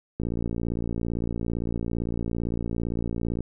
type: click train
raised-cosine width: 3 ms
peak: -16 dBFS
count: 186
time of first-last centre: 0.2-3.406 s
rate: 57.7 Hz
effects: none